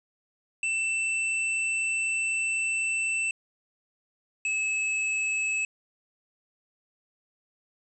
square tone pair in turn, 2668 / 2594 Hz, E7 / E7, +20 / -28 cents, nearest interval unison, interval 48 cents, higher first, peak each -26 dBFS, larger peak neither, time 0.63-3.31 / 4.45-5.65 s, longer first, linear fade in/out 2 ms, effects resampled to 24000 Hz + 9-bit

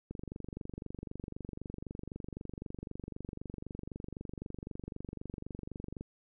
click train, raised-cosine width 3 ms, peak -28 dBFS, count 142, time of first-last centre 0.11-6.01 s, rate 23.9 Hz, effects none

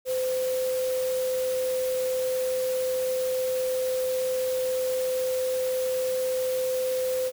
sine tone in noise, 513 Hz, C5, 34 cents flat, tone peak -24 dBFS, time 0.05-7.32 s, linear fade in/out 50 ms, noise white, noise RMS -38 dBFS, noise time 0.05-7.32 s, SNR +11 dB, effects none

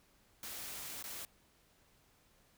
white noise with dropouts, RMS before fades -45 dBFS, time 0.43-1.25 s, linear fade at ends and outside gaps 1 ms, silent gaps 1.026-1.04 s, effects pink hiss -69 dBFS RMS until 2.57 s

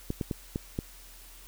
clicks, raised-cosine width 3 ms, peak -17 dBFS, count 5, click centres 0.104 / 0.212 / 0.312 / 0.559 / 0.789 s, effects added 41 Hz sine -51 dBFS peak until 1.47 s + white hiss -52 dBFS RMS until 1.47 s

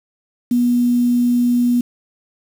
sine tone with quantisation, 242.8 Hz, B3, 29 cents flat, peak -12 dBFS, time 0.51-1.81 s, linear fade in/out 5 ms, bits 6, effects none

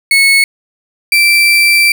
35% pulse tone pair in turn, 2200 / 2341 Hz, C#7 / D7, -14 / -6 cents, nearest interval minor second, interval 108 cents, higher second, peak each -4 dBFS, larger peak neither, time 0.11-0.44 / 1.12-1.92 s, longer second, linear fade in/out 2 ms, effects none

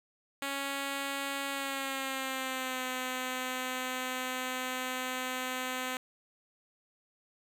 5% pulse tone with pitch glide, 277.2 to 255.7 Hz, C#4 to C4, 0 to -40 cents, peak -22 dBFS, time 0.42-5.97 s, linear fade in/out 2 ms, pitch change -140 cents, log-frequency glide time 1.5-2.84 s, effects none

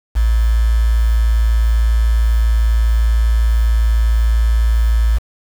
sine tone with quantisation, 56.3 Hz, A1, 40 cents sharp, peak -10 dBFS, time 0.15-5.19 s, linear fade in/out 20 ms, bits 5, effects none

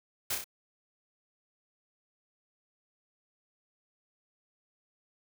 white noise with echo, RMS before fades -32 dBFS, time 0.3-0.35 s, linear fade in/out 5 ms, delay 31 ms, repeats 3, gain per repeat -4 dB, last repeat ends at 0.443 s, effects none

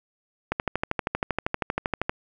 click train, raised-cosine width 0.5 ms, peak -9 dBFS, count 21, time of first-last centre 0.52-2.095 s, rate 12.7 Hz, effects none

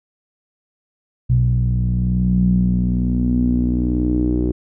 sawtooth tone with low-pass filter sweep, 61.1 Hz, B1, 18 cents flat, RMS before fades -17 dBFS, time 1.29-4.52 s, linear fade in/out 10 ms, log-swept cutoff 130 to 340 Hz, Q 7.4, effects none

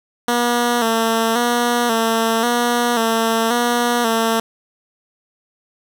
10% pulse tone with vibrato, 233.1 Hz, A#3, in tune, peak -7 dBFS, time 0.28-4.4 s, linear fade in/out 2 ms, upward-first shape square, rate 0.93 Hz, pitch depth 52 cents each way, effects none

